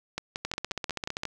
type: two click trains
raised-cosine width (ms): 0.2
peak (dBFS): -14 / -14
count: 13 / 7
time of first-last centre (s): 0.45-1.234 / 0.18-1.253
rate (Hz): 15.3 / 5.59
effects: none